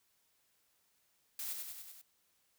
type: noise with echo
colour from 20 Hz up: blue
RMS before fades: -41 dBFS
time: 1.39-1.53 s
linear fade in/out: 2 ms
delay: 97 ms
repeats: 5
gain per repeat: -3 dB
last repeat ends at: 2.015 s
effects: white hiss -75 dBFS RMS until 2.58 s